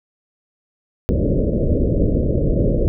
pink low-pass noise, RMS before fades -17 dBFS, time 1.09-2.88 s, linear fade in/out 0 ms, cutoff 600 Hz, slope 96 dB/octave, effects none

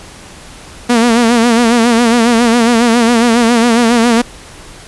sawtooth tone with vibrato, 234.2 Hz, A#3, 8 cents sharp, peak -3 dBFS, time 0.89-4.22 s, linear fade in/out 10 ms, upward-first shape sine, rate 7.3 Hz, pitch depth 77 cents each way, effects pink hiss -34 dBFS RMS until 4.87 s + resampled to 24000 Hz

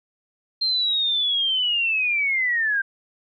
sine linear sweep, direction down, 4186 to 1568 Hz, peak -19 dBFS, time 0.61-2.82 s, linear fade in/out 10 ms, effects none

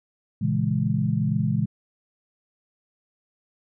sine chord, A# half-diminished seventh, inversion none, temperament equal, 116.54 / 138.59 / 164.81 / 207.7 Hz, A#2 / C#3 / E3 / G#3, 0 / 0 / 0 / 0 cents, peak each -26 dBFS, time 0.41-1.66 s, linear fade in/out 10 ms, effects none

